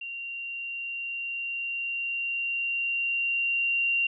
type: tone with level ramp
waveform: sine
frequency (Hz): 2764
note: F7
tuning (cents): -19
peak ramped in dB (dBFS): -34 to -22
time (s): 0.01-4.07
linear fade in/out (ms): 5
effects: none